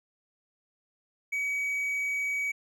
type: tone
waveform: triangle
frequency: 2268 Hz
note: C#7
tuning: 39 cents sharp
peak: -26 dBFS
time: 1.32-2.52 s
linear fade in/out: 10 ms
effects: none